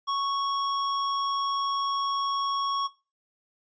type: tone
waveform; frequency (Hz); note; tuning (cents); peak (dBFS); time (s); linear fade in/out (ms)
square; 1108.7; C#6; 0; -26; 0.07-2.88; 20
effects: noise-tail reverb RT60 0.3 s tail -18 dB re dry + resampled to 16000 Hz